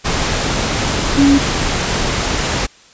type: tone in noise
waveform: sine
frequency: 279.9 Hz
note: C#4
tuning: 17 cents sharp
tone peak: -7 dBFS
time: 1.17-1.39 s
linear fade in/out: 20 ms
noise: pink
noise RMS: -17 dBFS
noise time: 0.04-2.67 s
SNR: +7 dB
effects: white hiss -45 dBFS RMS until 2.93 s + resampled to 16000 Hz